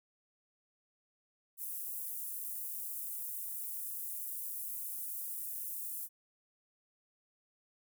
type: high-pass noise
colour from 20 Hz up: pink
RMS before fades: -41 dBFS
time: 1.57-6.09 s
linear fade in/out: 50 ms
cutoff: 11000 Hz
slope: 24 dB/octave
effects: none